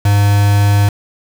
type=tone with quantisation; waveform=triangle; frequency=101.7 Hz; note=G#2; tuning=36 cents flat; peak=-6 dBFS; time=0.05-0.89 s; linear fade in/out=5 ms; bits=3; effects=none